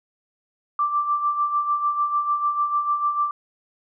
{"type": "tone with tremolo", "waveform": "sine", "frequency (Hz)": 1174.7, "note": "D6", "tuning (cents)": 0, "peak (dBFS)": -17, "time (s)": [0.79, 3.31], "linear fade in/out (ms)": 2, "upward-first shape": "sine", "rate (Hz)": 6.7, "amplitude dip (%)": 60, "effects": []}